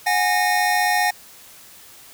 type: tone cluster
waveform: square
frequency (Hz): 730 / 825 / 1844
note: F#5 / G#5 / A#6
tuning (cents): -24 / -12 / -19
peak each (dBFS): -22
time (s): 0.06-1.11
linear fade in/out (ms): 10
effects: white hiss -45 dBFS RMS until 2.13 s